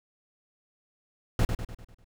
brown noise with echo, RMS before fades -22 dBFS, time 1.39-1.45 s, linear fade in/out 2 ms, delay 99 ms, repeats 6, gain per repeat -6 dB, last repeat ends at 2.044 s, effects none

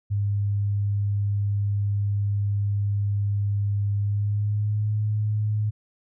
sine tone with pitch glide, 101.5 to 106.24 Hz, G#2 to G#2, -39 to +40 cents, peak -21 dBFS, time 0.1-5.71 s, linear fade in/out 20 ms, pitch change +79 cents, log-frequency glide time 3.97-4.93 s, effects none

